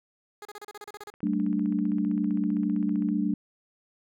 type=tone bursts; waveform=15% pulse; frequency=415.3 Hz; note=G#4; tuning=in tune; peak=-33 dBFS; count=11; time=0.42-1.102 s; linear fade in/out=2 ms; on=32 ms; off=33 ms
type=click train; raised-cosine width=0.5 ms; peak=-35 dBFS; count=35; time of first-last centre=0.88-3.088 s; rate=15.4 Hz
type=chord; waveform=sine; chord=G suspended second; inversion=none; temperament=equal with one note detuned; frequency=191.52 / 220 / 293.7 Hz; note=G3 / A3 / D4; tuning=-40 / 0 / 0 cents; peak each=-28 dBFS; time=1.23-3.34 s; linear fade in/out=2 ms
effects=none